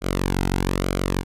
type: tone with flanger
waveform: sawtooth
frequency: 46.25 Hz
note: F#1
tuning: in tune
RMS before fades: -23 dBFS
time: 0.01-1.24 s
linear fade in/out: 50 ms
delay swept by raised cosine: 1.1 to 1.76 ms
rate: 1.1 Hz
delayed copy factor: -0.7
effects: resampled to 32000 Hz